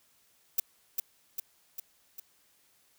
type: noise with echo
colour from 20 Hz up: violet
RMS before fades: -25 dBFS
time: 0.58-0.6 s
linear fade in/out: 5 ms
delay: 400 ms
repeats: 4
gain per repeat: -4 dB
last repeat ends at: 2.2 s
effects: white hiss -67 dBFS RMS until 2.98 s